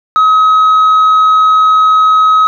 sine tone with tanh clipping, 1273 Hz, D#6, 39 cents sharp, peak -5 dBFS, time 0.16-2.47 s, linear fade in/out 0 ms, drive 2 dB, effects none

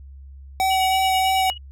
square tone with vibrato, 759 Hz, F#5, 44 cents sharp, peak -18 dBFS, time 0.6-1.5 s, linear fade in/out 0 ms, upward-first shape sine, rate 3.1 Hz, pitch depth 11 cents each way
sine tone with tremolo, 2903 Hz, F#7, 34 cents flat, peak -23 dBFS, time 0.7-1.58 s, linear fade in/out 10 ms, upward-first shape sine, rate 9.1 Hz, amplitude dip 85%
effects added 68 Hz sine -38 dBFS peak until 1.71 s

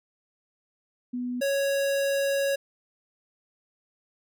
sine / square tone pair in turn, 246.9 / 554.3 Hz, B3 / C#5, 0 / 0 cents, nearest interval octave + major second, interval 1400 cents, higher second, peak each -28 / -24 dBFS, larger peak second, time 1.13-1.41 / 1.41-2.56 s, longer second, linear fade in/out 10 ms, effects none

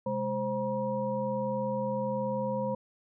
sine tone cluster, 129.5 / 208.3 / 525 / 955 Hz, C3 / G#3 / C5 / A#5, -17 / +5 / +6 / +42 cents, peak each -39 / -34 / -31 / -36 dBFS, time 0.06-2.75 s, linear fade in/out 5 ms, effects none

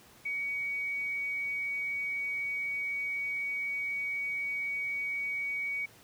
sine tone, 2252 Hz, C#7, 27 cents sharp, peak -31 dBFS, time 0.25-5.86 s, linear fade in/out 10 ms, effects pink hiss -57 dBFS RMS until 6.03 s + high-pass 80 Hz 12 dB/octave

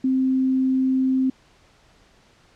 sine tone, 261.6 Hz, C4, in tune, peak -17 dBFS, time 0.04-1.3 s, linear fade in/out 5 ms, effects pink hiss -56 dBFS RMS until 2.55 s + low-pass 6000 Hz 12 dB/octave

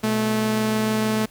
sawtooth tone pair together, 122 / 217.4 Hz, B2 / A3, -21 / -21 cents, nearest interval minor seventh, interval 1000 cents, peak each -26 / -16 dBFS, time 0.03-1.26 s, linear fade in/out 10 ms, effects pink hiss -51 dBFS RMS until 1.3 s

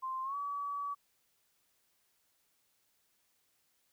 sine tone with pitch glide, 1046.5 to 1141.2 Hz, C6 to C#6, 0 to +50 cents, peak -35 dBFS, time 0.02-0.95 s, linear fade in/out 20 ms, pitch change +150 cents, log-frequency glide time 0.23-0.36 s, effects white hiss -75 dBFS RMS until 3.92 s

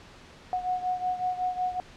sine beating tone pair, 730 / 735.4 Hz, F#5 / F#5, -24 / -11 cents, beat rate 5.4 Hz, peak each -28 / -32 dBFS, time 0.53-1.8 s, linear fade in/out 0 ms, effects pink hiss -50 dBFS RMS until 1.96 s + low-pass 5000 Hz 12 dB/octave

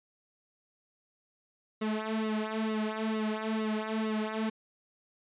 sawtooth tone with flanger, 217.8 Hz, A3, 17 cents flat, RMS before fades -32 dBFS, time 1.81-4.5 s, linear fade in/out 10 ms, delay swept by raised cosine 1.2 to 4.3 ms, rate 2.2 Hz, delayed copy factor -0.95, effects resampled to 8000 Hz

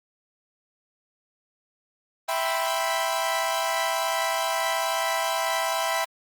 sawtooth chord, C major seventh, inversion first, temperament equal, 659.3 / 784 / 987.8 / 1046.5 Hz, E5 / G5 / B5 / C6, 0 / 0 / 0 / 0 cents, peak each -24 / -26 / -25 / -30 dBFS, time 2.28-6.05 s, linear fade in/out 10 ms, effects Opus 24 kbps

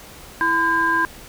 sine tone cluster, 331.5 / 1015 / 1605 Hz, E4 / B5 / G6, +10 / +47 / +40 cents, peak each -26 / -19 / -18 dBFS, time 0.41-1.05 s, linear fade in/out 0 ms, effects tanh soft clip ceiling -7 dBFS + pink hiss -41 dBFS RMS until 1.28 s

